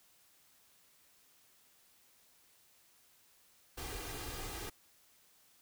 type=noise with comb filter; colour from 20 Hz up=pink; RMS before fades=-43 dBFS; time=3.77-4.7 s; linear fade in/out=10 ms; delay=2.5 ms; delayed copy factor=+0.6; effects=white hiss -67 dBFS RMS until 5.61 s